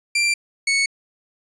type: tone pair in turn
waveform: sawtooth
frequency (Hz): 2363 / 2214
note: D7 / C#7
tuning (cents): +10 / -3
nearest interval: minor second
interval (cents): 113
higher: first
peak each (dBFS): -13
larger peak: neither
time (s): 0.15-0.34 / 0.67-0.86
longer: neither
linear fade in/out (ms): 5
effects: resampled to 22050 Hz